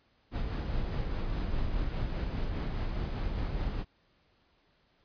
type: noise with tremolo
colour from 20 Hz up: brown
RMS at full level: -31 dBFS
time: 0.31-3.85 s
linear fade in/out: 50 ms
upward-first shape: sine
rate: 4.9 Hz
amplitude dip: 30%
effects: pink hiss -69 dBFS RMS until 5.04 s + resampled to 11025 Hz